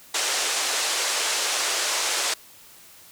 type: band-pass noise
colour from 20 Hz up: white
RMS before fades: -25 dBFS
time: 0.14-2.34 s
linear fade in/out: 5 ms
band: 390 to 8200 Hz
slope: 24 dB/octave
effects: white hiss -49 dBFS RMS until 3.11 s